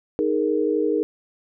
sine chord, D# suspended fourth, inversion none, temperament just, 311.1 / 414.8 / 466.7 Hz, D#4 / G#4 / A#4, 0 / -2 / +2 cents, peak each -23 dBFS, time 0.19-1.03 s, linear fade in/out 0 ms, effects none

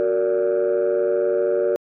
sine chord, Gb augmented, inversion none, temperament just, 370 / 462.5 / 578.1 Hz, Gb4 / Bb4 / D5, 0 / -14 / -27 cents, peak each -20 dBFS, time 0-1.76 s, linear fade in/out 0 ms, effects tanh soft clip ceiling -13 dBFS

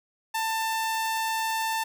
sawtooth tone, 891 Hz, A5, 22 cents sharp, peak -22 dBFS, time 0.34-1.84 s, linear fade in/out 10 ms, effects 10-bit

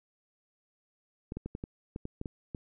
clicks, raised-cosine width 3 ms, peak -24 dBFS, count 10, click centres 1.321 / 1.37 / 1.46 / 1.551 / 1.639 / 1.961 / 2.054 / 2.214 / 2.258 / 2.548 s, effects none

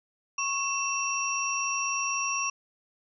sine tone cluster, 1098 / 2686 / 5670 Hz, C#6 / E7 / F8, -17 / +32 / +25 cents, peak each -31 dBFS, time 0.38-2.5 s, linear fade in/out 5 ms, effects none

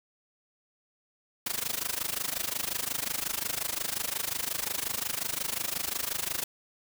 white noise with amplitude modulation, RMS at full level -29 dBFS, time 1.46-6.44 s, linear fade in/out 5 ms, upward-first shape sine, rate 25.6 Hz, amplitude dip 90%, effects none

